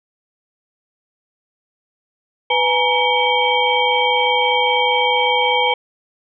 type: tone cluster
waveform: sine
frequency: 496.7 / 837 / 942 / 2268 / 3164 Hz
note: B4 / G#5 / A#5 / C#7 / G7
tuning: +10 / +13 / +18 / +39 / +15 cents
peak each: -20 dBFS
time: 2.5-5.74 s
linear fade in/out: 5 ms
effects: none